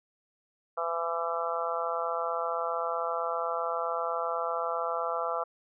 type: harmonic tone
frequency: 167.8 Hz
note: E3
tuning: 31 cents sharp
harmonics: 3 / 4 / 5 / 6 / 7 / 8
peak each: -35 / -34 / -38 / -39 / -34 / -36 dBFS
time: 0.77-5.44 s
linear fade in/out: 10 ms
effects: none